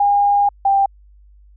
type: tone pair in turn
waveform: sine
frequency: 811 / 789.3 Hz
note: G#5 / G5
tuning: -41 / +12 cents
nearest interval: unison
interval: 47 cents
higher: first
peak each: -11 dBFS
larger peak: neither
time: 0-0.49 / 0.65-0.86 s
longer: first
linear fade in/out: 5 ms
effects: added 50 Hz sine -44 dBFS peak until 1.56 s